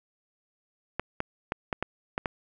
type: clicks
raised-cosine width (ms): 0.5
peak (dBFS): -13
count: 7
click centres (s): 0.996 / 1.204 / 1.521 / 1.728 / 1.826 / 2.179 / 2.258
effects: none